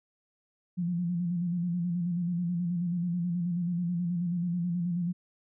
sine tone with vibrato, 174.3 Hz, F3, 3 cents flat, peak -27 dBFS, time 0.77-5.13 s, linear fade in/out 20 ms, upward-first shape square, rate 9.3 Hz, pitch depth 46 cents each way, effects none

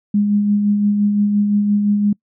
sine tone with tremolo, 205.7 Hz, G#3, 16 cents flat, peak -11 dBFS, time 0.14-2.13 s, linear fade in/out 5 ms, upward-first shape sine, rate 5.8 Hz, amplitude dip 35%, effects noise-tail reverb RT60 0.1 s tail -26 dB re dry

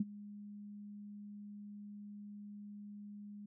sine tone with ADSR envelope, 205.8 Hz, G#3, 16 cents flat, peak -28 dBFS, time 0-3.46 s, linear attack 5 ms, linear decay 31 ms, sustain -19 dB, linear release 6 ms, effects none

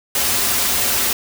white noise with comb filter, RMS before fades -18 dBFS, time 0.15-1.13 s, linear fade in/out 2 ms, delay 6.3 ms, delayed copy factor -0.55, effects none

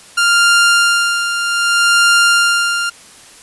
sawtooth tone with tremolo, 1396.9 Hz, F6, in tune, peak -4 dBFS, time 0.17-2.9 s, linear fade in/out 10 ms, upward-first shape sine, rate 0.64 Hz, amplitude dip 60%, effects white hiss -40 dBFS RMS until 3.42 s + resampled to 24000 Hz

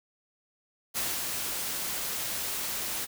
white noise with ADSR envelope, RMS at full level -30 dBFS, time 0.94-3.07 s, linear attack 31 ms, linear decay 230 ms, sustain -3 dB, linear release 36 ms, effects none

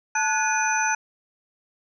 sine tone cluster, 876 / 1466 / 1697 / 2468 / 6060 Hz, A5 / F#6 / G#6 / D#7 / F#8, -8 / -16 / +37 / -15 / +40 cents, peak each -24 / -25 / -32 / -29 / -28 dBFS, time 0.15-0.95 s, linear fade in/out 5 ms, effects none

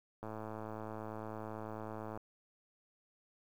click train, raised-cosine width 1 ms, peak -30 dBFS, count 213, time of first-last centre 0.23-2.175 s, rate 109 Hz, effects 10-bit

